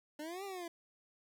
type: exponential two-way sweep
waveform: 25% pulse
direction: up then down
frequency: 292.4 to 404.4 to 332.5 Hz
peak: -38 dBFS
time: 0.19-0.68 s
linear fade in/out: 5 ms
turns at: 0.44 s
effects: 13-bit